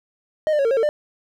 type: tone with pitch steps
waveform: triangle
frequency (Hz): 620 / 598 / 552 / 456.8 / 542 / 451.3 / 597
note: D#5 / D5 / C#5 / A#4 / C#5 / A4 / D5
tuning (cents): -6 / +31 / -7 / -35 / -39 / +44 / +28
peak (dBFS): -14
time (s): 0.47-0.89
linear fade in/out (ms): 0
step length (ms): 60
effects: none